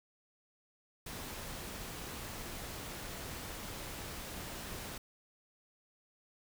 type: noise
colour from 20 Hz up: pink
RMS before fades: -44 dBFS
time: 1.06-4.98 s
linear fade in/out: 5 ms
effects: none